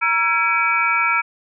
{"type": "tone cluster", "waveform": "sine", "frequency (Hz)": [943, 1352, 1655, 2295, 2502], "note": ["A#5", "E6", "G#6", "D7", "D#7"], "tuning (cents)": [20, 43, -6, -40, 9], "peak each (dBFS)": [-24, -19, -27, -19, -26], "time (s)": [0.01, 1.22], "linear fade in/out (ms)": 20, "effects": []}